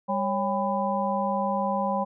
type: harmonic tone with a mistuned harmonic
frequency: 199.6 Hz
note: G3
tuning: 32 cents sharp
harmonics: 1 / 3 / 4 / 5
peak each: -29 / -29 / -29 / -29 dBFS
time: 0.08-2.05 s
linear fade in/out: 20 ms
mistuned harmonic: 3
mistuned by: -140 cents
effects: none

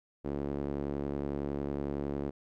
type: tone with band-pass filter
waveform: sawtooth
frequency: 70.9 Hz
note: C#2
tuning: 40 cents sharp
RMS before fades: -35 dBFS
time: 0.24-2.31 s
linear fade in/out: 20 ms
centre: 350 Hz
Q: 1.5
effects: none

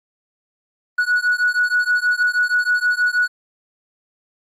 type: beating tone pair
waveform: triangle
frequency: 1464 / 1470.3 Hz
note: F#6 / F#6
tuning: -19 / -11 cents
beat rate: 6.3 Hz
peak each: -15 / -15 dBFS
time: 0.98-3.28 s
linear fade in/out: 10 ms
effects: tanh soft clip ceiling -11 dBFS + AAC 48 kbps

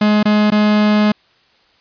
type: tone with dropouts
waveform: 45% pulse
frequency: 210.6 Hz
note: G#3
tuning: 24 cents sharp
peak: -10 dBFS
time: 0.01-1.12 s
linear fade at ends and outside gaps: 5 ms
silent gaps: 0.23-0.254 / 0.504-0.519 s
effects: white hiss -54 dBFS RMS until 1.8 s + resampled to 11025 Hz

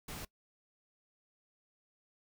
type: noise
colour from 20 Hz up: pink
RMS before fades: -44 dBFS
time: 0.08-0.25 s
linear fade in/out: 5 ms
effects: noise-tail reverb RT60 0.1 s tail -22 dB re dry

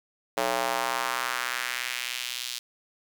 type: tone with high-pass filter sweep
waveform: square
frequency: 61.74 Hz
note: B1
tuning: in tune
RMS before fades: -30 dBFS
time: 0.37-2.59 s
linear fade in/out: 5 ms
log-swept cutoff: 570 to 3900 Hz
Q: 1.6
effects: 8-bit

